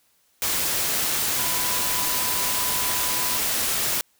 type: tone in noise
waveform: sine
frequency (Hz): 997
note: B5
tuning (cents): +16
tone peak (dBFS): -33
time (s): 1.39-3.38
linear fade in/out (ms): 0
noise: white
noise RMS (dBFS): -24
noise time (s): 0.42-4.01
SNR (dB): -12
effects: white hiss -64 dBFS RMS until 4.19 s